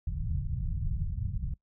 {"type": "low-pass noise", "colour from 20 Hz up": "pink", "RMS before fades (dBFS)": -32, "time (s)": [0.07, 1.54], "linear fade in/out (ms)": 5, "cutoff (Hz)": 160, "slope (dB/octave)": 48, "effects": ["noise-tail reverb RT60 0.1 s tail -20 dB re dry"]}